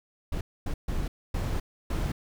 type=noise bursts at uneven times; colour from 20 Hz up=brown; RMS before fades=-29 dBFS; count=5; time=0.32-0.41 / 0.66-0.74 / 0.88-1.08 / 1.34-1.6 / 1.9-2.12 s; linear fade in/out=5 ms; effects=none